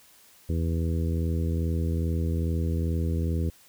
harmonic tone, 82.41 Hz, E2, in tune, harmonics 1 / 2 / 3 / 4 / 5 / 6, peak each -25 / -31 / -35 / -37 / -39 / -41 dBFS, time 0.49-3.5 s, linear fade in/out 5 ms, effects white hiss -56 dBFS RMS until 3.68 s

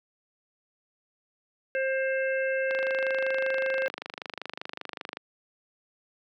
harmonic tone, 530 Hz, C5, 22 cents sharp, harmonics 1 / 3 / 4 / 5, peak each -26 / -31 / -38 / -38 dBFS, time 1.75-3.88 s, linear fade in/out 0 ms
click train, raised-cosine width 0.3 ms, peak -18 dBFS, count 63, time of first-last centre 2.71-5.17 s, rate 25.2 Hz
effects high-pass 300 Hz 12 dB/octave

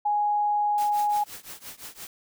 sine tone, 830.6 Hz, G#5, in tune, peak -21 dBFS, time 0.05-1.24 s, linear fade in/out 10 ms
white noise with tremolo, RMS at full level -38 dBFS, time 0.78-2.07 s, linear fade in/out 0 ms, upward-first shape triangle, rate 5.8 Hz, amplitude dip 95%
effects none

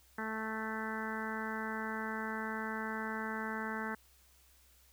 harmonic tone, 219.8 Hz, A3, 2 cents flat, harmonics 1 / 2 / 3 / 4 / 5 / 6 / 7 / 8 / 9, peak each -41 / -45 / -51 / -44 / -47 / -46 / -43 / -45 / -49 dBFS, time 0.18-3.95 s, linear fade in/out 5 ms, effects added 64 Hz sine -66 dBFS peak until 4.92 s + white hiss -66 dBFS RMS until 4.92 s

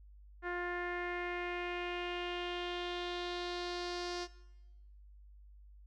sawtooth tone with low-pass filter sweep, 352.9 Hz, F4, 18 cents sharp, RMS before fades -39 dBFS, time 0.42-4.28 s, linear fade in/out 50 ms, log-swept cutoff 1700 to 5100 Hz, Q 3.5, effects noise-tail reverb RT60 1.0 s tail -18 dB re dry + added 50 Hz sine -54 dBFS peak until 5.86 s

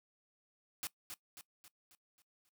white noise with echo, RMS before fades -40 dBFS, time 0.83-0.87 s, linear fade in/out 0 ms, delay 270 ms, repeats 6, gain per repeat -6 dB, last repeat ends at 2.49 s, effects noise-tail reverb RT60 0.1 s tail -19 dB re dry

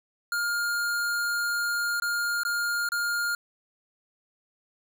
square tone with dropouts, 1412 Hz, F6, 19 cents sharp, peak -26 dBFS, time 0.32-3.35 s, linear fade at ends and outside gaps 2 ms, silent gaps 2-2.021 / 2.434-2.45 / 2.889-2.919 s, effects none

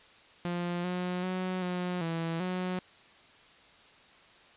sawtooth tone with pitch steps, 174.8 / 180 / 184.7 / 179.6 / 165.2 / 182.9 Hz, F3 / F#3 / F#3 / F3 / E3 / F#3, +2 / -47 / -3 / +49 / +4 / -20 cents, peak -27 dBFS, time 0.45-2.79 s, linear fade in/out 0 ms, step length 390 ms, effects white hiss -57 dBFS RMS until 4.56 s + resampled to 8000 Hz

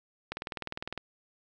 click train, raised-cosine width 0.3 ms, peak -19 dBFS, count 14, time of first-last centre 0.32-0.977 s, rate 19.8 Hz, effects none

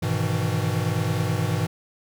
square chord, E major seventh, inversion first, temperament equal with one note detuned, 102.4 / 123.47 / 155.56 / 164.81 Hz, G#2 / B2 / D#3 / E3, -24 / 0 / 0 / 0 cents, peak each -27 / -28 / -30 / -29 dBFS, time 0.02-1.67 s, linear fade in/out 10 ms, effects none

